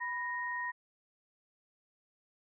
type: tone pair together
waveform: sine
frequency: 987.8 / 1864.7 Hz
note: B5 / A#6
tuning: 0 / 0 cents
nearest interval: major seventh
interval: 1100 cents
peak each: -38 / -36 dBFS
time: 0-0.72 s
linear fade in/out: 20 ms
effects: none